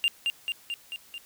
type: tone with echo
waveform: triangle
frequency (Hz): 2794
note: F7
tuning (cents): 0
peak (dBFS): -19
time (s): 0.04-0.08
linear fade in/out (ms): 0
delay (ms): 220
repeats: 5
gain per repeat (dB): -3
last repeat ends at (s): 1.18
effects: white hiss -55 dBFS RMS until 1.25 s